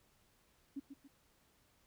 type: tone with echo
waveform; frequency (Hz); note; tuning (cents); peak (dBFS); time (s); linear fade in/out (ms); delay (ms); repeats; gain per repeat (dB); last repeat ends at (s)
sine; 277.2; C#4; 0; -39; 0.76-0.8; 10; 140; 2; -8; 1.08
effects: pink hiss -72 dBFS RMS until 1.86 s